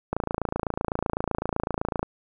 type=click train; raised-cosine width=1 ms; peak=-11 dBFS; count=54; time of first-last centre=0.13-2.03 s; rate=27.9 Hz; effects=none